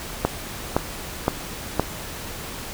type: click train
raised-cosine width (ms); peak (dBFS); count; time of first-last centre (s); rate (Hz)
1; -3; 4; 0.25-1.796; 1.94
effects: pink hiss -34 dBFS RMS until 2.73 s